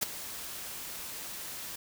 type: noise with ADSR envelope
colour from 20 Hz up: white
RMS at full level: -27 dBFS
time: 0.01-1.76 s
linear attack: 16 ms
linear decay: 16 ms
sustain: -14 dB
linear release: 5 ms
effects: none